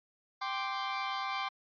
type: chord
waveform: sawtooth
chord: G suspended fourth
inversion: none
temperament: equal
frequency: 784 / 1046.5 / 1174.7 Hz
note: G5 / C6 / D6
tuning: 0 / 0 / 0 cents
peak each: -34 dBFS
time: 0.41-1.49 s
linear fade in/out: 10 ms
effects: resampled to 11025 Hz